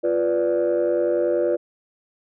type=chord; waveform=sine; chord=B diminished; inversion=second; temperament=equal with one note detuned; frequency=349.2 / 493.9 / 584.3 Hz; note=F4 / B4 / D5; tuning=0 / 0 / -9 cents; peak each=-21 dBFS; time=0.03-1.57 s; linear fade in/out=20 ms; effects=tanh soft clip ceiling -13 dBFS